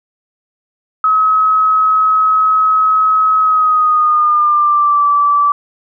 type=tone with pitch glide; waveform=sine; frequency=1279 to 1159.4 Hz; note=D#6 to D6; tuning=+47 to -23 cents; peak=-8 dBFS; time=1.04-5.52 s; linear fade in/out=2 ms; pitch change=-170 cents; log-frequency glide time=3.39-5.06 s; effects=none